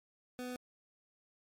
25% pulse tone, 249.5 Hz, B3, 18 cents sharp, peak -36 dBFS, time 0.39-0.56 s, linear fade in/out 0 ms, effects MP3 64 kbps

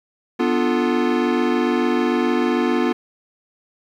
square chord, B half-diminished seventh, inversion none, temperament equal, 246.9 / 293.7 / 349.2 / 440 Hz, B3 / D4 / F4 / A4, 0 / 0 / 0 / 0 cents, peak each -21 / -25 / -22 / -26 dBFS, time 0.39-2.93 s, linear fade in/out 10 ms, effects low-pass 3000 Hz 12 dB/octave + 9-bit

